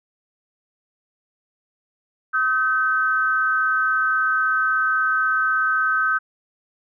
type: tone pair together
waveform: sine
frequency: 1274 / 1537.7 Hz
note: D#6 / G6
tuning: +41 / -34 cents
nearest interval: minor third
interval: 325 cents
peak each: -21 / -19 dBFS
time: 2.33-6.19 s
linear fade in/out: 20 ms
effects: none